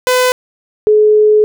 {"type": "tone pair in turn", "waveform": ["sawtooth", "sine"], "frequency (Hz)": [504, 425.5], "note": ["B4", "G#4"], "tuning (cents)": [35, 42], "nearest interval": "minor third", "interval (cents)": 293, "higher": "first", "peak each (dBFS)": -5, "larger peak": "neither", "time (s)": [[0.07, 0.32], [0.87, 1.44]], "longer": "second", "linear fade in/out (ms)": 0, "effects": []}